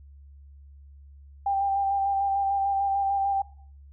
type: tone with vibrato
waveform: sine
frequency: 790 Hz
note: G5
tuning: 13 cents sharp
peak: -22 dBFS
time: 1.46-3.42 s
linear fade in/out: 5 ms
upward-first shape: square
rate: 6.7 Hz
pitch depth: 16 cents each way
effects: noise-tail reverb RT60 0.5 s tail -19 dB re dry + added 70 Hz sine -46 dBFS peak until 3.92 s